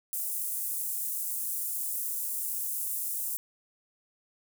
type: high-pass noise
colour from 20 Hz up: pink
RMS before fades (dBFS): -33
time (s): 0.13-3.37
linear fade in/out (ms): 0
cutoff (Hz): 9400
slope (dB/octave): 24
effects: none